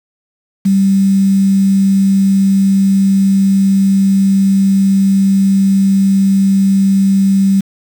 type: tone with quantisation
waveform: sine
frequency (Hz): 194.8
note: G3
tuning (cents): -11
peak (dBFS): -7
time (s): 0.65-7.61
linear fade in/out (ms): 10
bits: 5
effects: none